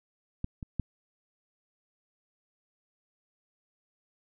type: clicks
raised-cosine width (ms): 5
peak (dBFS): -19 / -26 / -17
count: 3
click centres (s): 0.444 / 0.628 / 0.797
effects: none